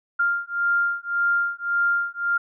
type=beating tone pair; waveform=sine; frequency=1396.9 / 1398.7 Hz; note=F6 / F6; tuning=0 / +2 cents; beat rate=1.8 Hz; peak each=-23 dBFS; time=0.19-2.38 s; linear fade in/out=10 ms; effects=none